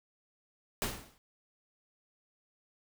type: noise with exponential decay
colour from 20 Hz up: pink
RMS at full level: -30 dBFS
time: 0.82-1.18 s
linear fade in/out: 0 ms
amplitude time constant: 78 ms
effects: none